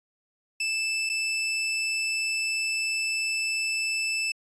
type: tone with dropouts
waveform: sawtooth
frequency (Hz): 2637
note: E7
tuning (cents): 0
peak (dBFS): -22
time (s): 0.6-4.32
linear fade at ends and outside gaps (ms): 5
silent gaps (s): 1.093-1.097
effects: resampled to 22050 Hz